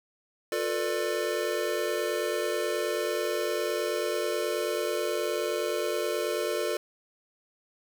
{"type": "chord", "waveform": "square", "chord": "B half-diminished seventh", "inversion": "second", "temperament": "just", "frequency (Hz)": [355.6, 444.5, 493.9, 592.7], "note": ["F4", "A4", "B4", "D5"], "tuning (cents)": [31, 18, 0, 16], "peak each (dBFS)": [-34, -32, -36, -33], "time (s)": [0.52, 6.77], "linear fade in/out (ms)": 2, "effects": ["9-bit"]}